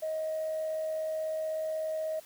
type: tone with amplitude modulation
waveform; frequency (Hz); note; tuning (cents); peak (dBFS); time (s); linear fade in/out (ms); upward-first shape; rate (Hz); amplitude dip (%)
sine; 630; D#5; +21; -28; 0.02-2.2; 10; sine; 76.3; 30
effects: tanh soft clip ceiling -26 dBFS + white hiss -55 dBFS RMS until 2.25 s